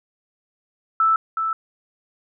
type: tone with echo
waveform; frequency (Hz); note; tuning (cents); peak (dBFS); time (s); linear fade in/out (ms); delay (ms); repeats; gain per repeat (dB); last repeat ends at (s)
sine; 1318.5; E6; 0; -14; 1-1.16; 2; 370; 1; -6; 1.53
effects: none

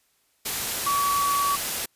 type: tone in noise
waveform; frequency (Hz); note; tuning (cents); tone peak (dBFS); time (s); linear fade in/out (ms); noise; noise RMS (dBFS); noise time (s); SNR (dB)
sine; 1135; C#6; +41; -21; 0.86-1.56; 10; white; -28; 0.45-1.86; +4
effects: white hiss -67 dBFS RMS until 1.95 s + resampled to 32000 Hz

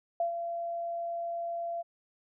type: tone with ADSR envelope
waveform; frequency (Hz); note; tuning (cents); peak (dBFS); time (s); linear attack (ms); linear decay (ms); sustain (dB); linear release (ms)
sine; 682; F5; -41; -25; 0.2-1.83; 3; 110; -7; 24
effects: none

